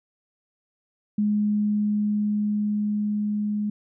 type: tone with level ramp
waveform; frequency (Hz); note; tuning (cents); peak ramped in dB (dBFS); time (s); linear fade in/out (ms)
sine; 208.9; G#3; +10; -19 to -23; 1.18-3.7; 5
effects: none